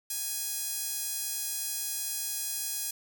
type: tone with high-pass filter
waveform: sawtooth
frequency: 830.6 Hz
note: G#5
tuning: in tune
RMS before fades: -34 dBFS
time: 0.1-2.91 s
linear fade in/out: 5 ms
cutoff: 7400 Hz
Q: 0.88
effects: 9-bit